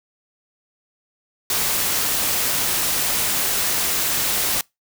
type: noise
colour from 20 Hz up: white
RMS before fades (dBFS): -21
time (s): 1.5-4.61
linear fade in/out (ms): 2
effects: noise-tail reverb RT60 0.2 s tail -25 dB re dry